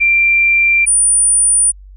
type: tone pair in turn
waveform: sine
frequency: 2365 / 9400 Hz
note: D7 / D9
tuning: +12 / +1 cents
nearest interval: 2 octaves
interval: 2389 cents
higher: second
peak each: -8 dBFS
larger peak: neither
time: 0-0.86 / 0.86-1.72 s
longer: neither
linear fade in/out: 20 ms
effects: added 48 Hz sine -34 dBFS peak until 1.96 s